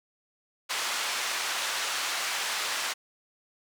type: band-pass noise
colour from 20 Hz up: pink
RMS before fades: -31 dBFS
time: 0.69-2.94 s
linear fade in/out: 20 ms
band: 1100 to 7700 Hz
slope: 12 dB/octave
effects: none